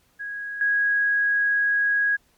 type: tone with level steps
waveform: sine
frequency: 1653 Hz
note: G#6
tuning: 9 cents flat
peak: -29 / -18 dBFS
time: 0.19-2.17 s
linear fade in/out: 20 ms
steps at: 0.61 s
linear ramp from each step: 2 ms
effects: pink hiss -63 dBFS RMS until 2.37 s + MP3 96 kbps